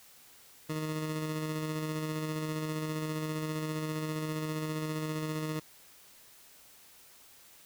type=tone with tremolo; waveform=20% pulse; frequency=155.56 Hz; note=D#3; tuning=in tune; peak=-27 dBFS; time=0.69-5.6 s; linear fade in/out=10 ms; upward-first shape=square; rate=15 Hz; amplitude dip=25%; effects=white hiss -57 dBFS RMS until 7.65 s